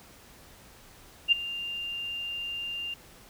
sine tone with ADSR envelope, 2794 Hz, F7, in tune, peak -15 dBFS, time 1.28-2.94 s, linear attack 40 ms, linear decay 12 ms, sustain -17 dB, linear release 4 ms, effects pink hiss -53 dBFS RMS until 3.29 s

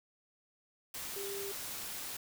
sine tone in noise, 397.1 Hz, G4, 22 cents sharp, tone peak -40 dBFS, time 1.16-1.52 s, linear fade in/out 5 ms, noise white, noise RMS -42 dBFS, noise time 0.94-2.17 s, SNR -1 dB, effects none

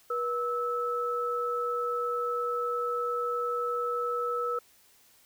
sine tone pair together, 482.8 / 1305.8 Hz, B4 / E6, -39 / -17 cents, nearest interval octave + perfect fourth, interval 1722 cents, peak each -31 / -30 dBFS, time 0.1-4.59 s, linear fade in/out 5 ms, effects white hiss -61 dBFS RMS until 5.25 s

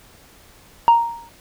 sine tone with exponential decay, 932.3 Hz, A#5, in tune, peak -4 dBFS, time 0.88-1.29 s, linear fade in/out 0 ms, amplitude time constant 88 ms, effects tanh soft clip ceiling -6 dBFS + pink hiss -49 dBFS RMS until 1.4 s

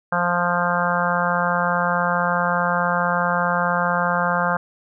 harmonic tone, 175.3 Hz, F3, 7 cents sharp, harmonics 1 / 3 / 4 / 5 / 6 / 7 / 8 / 9, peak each -26 / -26 / -26 / -26 / -26 / -26 / -26 / -26 dBFS, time 0.12-4.57 s, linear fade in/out 5 ms, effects none

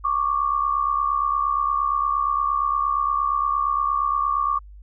sine tone pair together, 1110.4 / 1179 Hz, C#6 / D6, +3 / +6 cents, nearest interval minor second, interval 103 cents, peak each -22 dBFS, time 0.04-4.59 s, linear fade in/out 10 ms, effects added 50 Hz sine -40 dBFS peak until 4.82 s

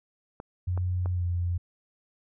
clicks, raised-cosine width 1 ms, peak -24 dBFS, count 3, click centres 0.401 / 0.776 / 1.059 s
sine tone with pitch glide, 90.3 to 87.68 Hz, F#2 to F2, -42 to +7 cents, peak -25 dBFS, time 0.67-1.58 s, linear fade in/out 10 ms, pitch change -51 cents, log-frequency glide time 1.13-1.24 s
effects none

